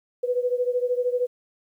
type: beating tone pair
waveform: sine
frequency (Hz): 490.5 / 503.5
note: B4 / B4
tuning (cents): -12 / +33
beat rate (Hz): 13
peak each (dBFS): -23 / -26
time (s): 0.23-1.27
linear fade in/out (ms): 10
effects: 10-bit